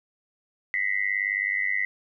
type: tone with amplitude modulation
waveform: sine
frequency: 2002 Hz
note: B6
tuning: 23 cents sharp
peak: -19 dBFS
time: 0.74-1.85 s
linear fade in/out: 0 ms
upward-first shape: sine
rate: 98.8 Hz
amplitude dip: 100%
effects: none